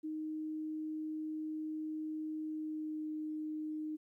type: tone with pitch glide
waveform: sine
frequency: 310.9 to 308.4 Hz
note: D#4 to D#4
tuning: -1 to -15 cents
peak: -37 dBFS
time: 0.03-3.97 s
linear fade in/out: 20 ms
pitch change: -14 cents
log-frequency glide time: 2.45-3.06 s
effects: 13-bit